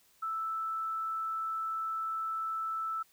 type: tone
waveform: sine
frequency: 1318.5 Hz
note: E6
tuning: in tune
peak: -32 dBFS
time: 0.22-3.03 s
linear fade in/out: 10 ms
effects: white hiss -66 dBFS RMS until 3.12 s